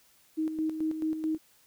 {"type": "tone with tremolo", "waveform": "sine", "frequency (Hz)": 314.9, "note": "D#4", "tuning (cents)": 21, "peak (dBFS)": -26, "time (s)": [0.37, 1.38], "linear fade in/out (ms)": 20, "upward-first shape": "square", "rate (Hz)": 4.6, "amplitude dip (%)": 55, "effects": ["white hiss -63 dBFS RMS until 1.66 s"]}